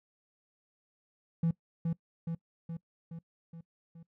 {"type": "tone with echo", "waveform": "triangle", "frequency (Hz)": 166, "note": "E3", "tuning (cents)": 12, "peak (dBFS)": -22, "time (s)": [1.43, 1.51], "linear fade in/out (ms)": 5, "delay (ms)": 420, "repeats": 6, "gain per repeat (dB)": -4, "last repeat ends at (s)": 4.03, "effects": ["noise-tail reverb RT60 0.1 s tail -22 dB re dry", "tanh soft clip ceiling -20 dBFS"]}